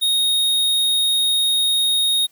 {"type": "tone", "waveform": "square", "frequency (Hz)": 3729, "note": "A#7", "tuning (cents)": 0, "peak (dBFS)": -16, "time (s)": [0.01, 2.27], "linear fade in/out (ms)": 20, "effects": ["white hiss -58 dBFS RMS until 2.31 s"]}